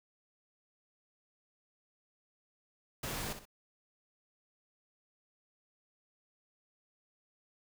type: noise with echo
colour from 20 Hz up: pink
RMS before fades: -39 dBFS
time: 3.03-3.33 s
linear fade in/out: 5 ms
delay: 62 ms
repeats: 2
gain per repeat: -9 dB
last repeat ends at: 3.454 s
effects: none